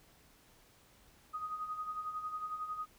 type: tone with tremolo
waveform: sine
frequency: 1248 Hz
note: D#6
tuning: 5 cents sharp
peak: -35 dBFS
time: 1.33-2.86 s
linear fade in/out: 20 ms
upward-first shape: sine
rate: 11 Hz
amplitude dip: 60%
effects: pink hiss -64 dBFS RMS until 2.98 s